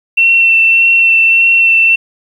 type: tone with vibrato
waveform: sine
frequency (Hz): 2700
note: E7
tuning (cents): +41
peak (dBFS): -5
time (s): 0.17-1.96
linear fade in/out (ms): 10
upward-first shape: sine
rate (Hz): 1.7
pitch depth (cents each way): 13
effects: 7-bit

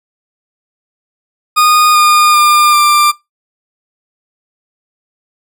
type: tone with pitch steps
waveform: 40% pulse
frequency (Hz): 1230 / 1215.9 / 1201.9 / 1188.1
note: D#6 / D#6 / D6 / D6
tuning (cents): -20 / -40 / +40 / +20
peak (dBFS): -5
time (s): 1.56-3.12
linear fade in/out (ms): 20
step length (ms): 390
effects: noise-tail reverb RT60 0.2 s tail -23 dB re dry

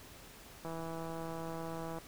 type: click train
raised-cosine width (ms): 1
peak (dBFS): -29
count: 220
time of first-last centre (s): 0.65-1.985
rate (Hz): 164
effects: pink hiss -54 dBFS RMS until 2.07 s

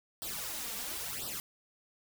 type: noise with flanger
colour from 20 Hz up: white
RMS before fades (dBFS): -39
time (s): 0.22-1.4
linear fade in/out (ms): 0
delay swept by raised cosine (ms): 0.22 to 4.42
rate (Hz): 0.97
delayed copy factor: +0.85
effects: none

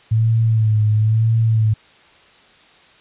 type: tone with vibrato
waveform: sine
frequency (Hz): 110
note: A2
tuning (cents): 0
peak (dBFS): -12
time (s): 0.11-1.74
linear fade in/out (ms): 10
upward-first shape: sine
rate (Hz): 1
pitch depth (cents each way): 53
effects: white hiss -49 dBFS RMS until 3 s + resampled to 8000 Hz

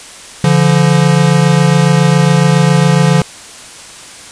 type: tone pair together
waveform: square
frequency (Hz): 144 / 171.25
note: D3 / F3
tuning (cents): -34 / -34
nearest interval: minor third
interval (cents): 300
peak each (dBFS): -10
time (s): 0.44-3.22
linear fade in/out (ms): 2
effects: white hiss -32 dBFS RMS until 4.31 s + resampled to 22050 Hz

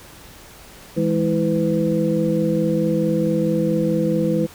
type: tone cluster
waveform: sine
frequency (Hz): 163.1 / 207.7 / 327.1 / 502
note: E3 / G#3 / E4 / B4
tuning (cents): -18 / 0 / -13 / +28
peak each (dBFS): -22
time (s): 0.96-4.47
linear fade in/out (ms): 20
effects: pink hiss -43 dBFS RMS until 4.54 s

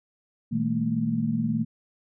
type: tone cluster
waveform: sine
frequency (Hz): 120 / 161.5 / 207.6 / 226.7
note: B2 / E3 / G#3 / A#3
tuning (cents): -49 / -35 / 0 / -48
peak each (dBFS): -32 / -30 / -31 / -25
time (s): 0.51-1.65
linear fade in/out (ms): 20
effects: none

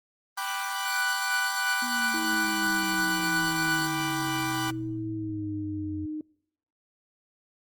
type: chord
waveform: sawtooth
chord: G major seventh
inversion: none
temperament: equal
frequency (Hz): 784 / 987.8 / 1174.7 / 1480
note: G5 / B5 / D6 / F#6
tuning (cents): 0 / 0 / 0 / 0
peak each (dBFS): -31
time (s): 0.37-4.71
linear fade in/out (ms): 10
type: tone with tremolo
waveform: square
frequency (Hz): 1483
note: F#6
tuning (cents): +4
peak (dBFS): -27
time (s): 0.84-3.89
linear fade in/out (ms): 20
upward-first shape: triangle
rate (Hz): 8.4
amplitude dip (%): 30
type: exponential sweep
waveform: sine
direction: down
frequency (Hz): 246.9 to 89.4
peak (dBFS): -35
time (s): 1.82-6.06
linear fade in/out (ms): 5
type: tone with pitch glide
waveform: sine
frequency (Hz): 321.6 to 307.3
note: E4 to D#4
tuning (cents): -43 to -21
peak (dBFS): -31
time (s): 2.14-6.21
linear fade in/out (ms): 2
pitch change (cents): -78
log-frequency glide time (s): 5.14-5.55
effects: noise-tail reverb RT60 0.8 s tail -26 dB re dry + Opus 24 kbps

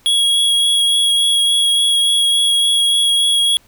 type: tone with vibrato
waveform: square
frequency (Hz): 3322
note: G#7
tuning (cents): 0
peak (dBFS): -12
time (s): 0.06-3.57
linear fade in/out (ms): 0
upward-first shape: sine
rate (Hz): 3.5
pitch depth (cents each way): 11
effects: pink hiss -52 dBFS RMS until 3.67 s

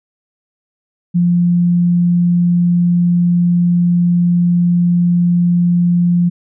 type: tone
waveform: sine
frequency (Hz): 174.61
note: F3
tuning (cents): 0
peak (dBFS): -9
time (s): 1.14-6.3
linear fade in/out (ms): 20
effects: none

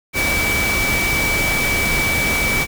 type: tone in noise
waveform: sine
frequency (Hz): 2297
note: D7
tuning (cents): -39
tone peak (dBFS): -18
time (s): 0.13-2.67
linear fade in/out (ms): 50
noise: pink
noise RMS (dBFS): -21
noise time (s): 0.13-2.67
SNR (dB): 0
effects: none

